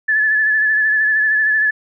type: tone with vibrato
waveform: sine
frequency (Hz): 1730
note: A6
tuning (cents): -30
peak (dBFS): -12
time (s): 0.08-1.71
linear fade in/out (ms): 10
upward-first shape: sine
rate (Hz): 13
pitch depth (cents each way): 34
effects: none